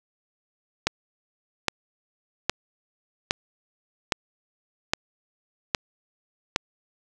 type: click train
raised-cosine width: 0.2 ms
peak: -3 dBFS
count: 8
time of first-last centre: 0.87-6.561 s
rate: 1.23 Hz
effects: none